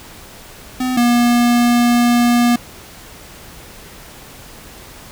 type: tone pair in turn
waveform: square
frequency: 254.2 / 239.9 Hz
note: C4 / A#3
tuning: -50 / +50 cents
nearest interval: minor second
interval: 100 cents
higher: first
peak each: -17 / -11 dBFS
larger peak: second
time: 0.8-0.97 / 0.97-2.56 s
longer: second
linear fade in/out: 5 ms
effects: pink hiss -38 dBFS RMS until 5.11 s